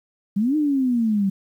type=exponential two-way sweep; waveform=sine; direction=up then down; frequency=190 to 311.1 to 190 Hz; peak=-17 dBFS; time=0.36-1.3 s; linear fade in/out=10 ms; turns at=0.56 s; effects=9-bit